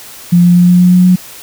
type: tone with pitch steps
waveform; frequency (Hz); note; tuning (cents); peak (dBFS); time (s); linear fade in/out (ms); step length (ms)
sine; 174.61 / 175.82 / 177.05 / 178.28 / 179.52 / 180.77 / 182.02; F3 / F3 / F3 / F3 / F3 / F#3 / F#3; 0 / +12 / +24 / +36 / +48 / -40 / -28; -3; 0.32-1.16; 10; 120
effects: white hiss -32 dBFS RMS until 1.42 s